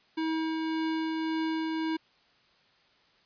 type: tone with tremolo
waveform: square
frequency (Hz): 320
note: D#4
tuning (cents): +49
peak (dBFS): -28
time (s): 0.17-1.97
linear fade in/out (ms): 10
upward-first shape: triangle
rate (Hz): 1.8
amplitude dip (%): 25
effects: white hiss -64 dBFS RMS until 3.25 s + resampled to 11025 Hz